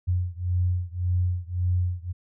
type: beating tone pair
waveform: sine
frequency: 88.9 / 90.7 Hz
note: F2 / F#2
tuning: +31 / -34 cents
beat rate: 1.8 Hz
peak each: -25 / -26 dBFS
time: 0.07-2.13 s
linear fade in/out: 20 ms
effects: none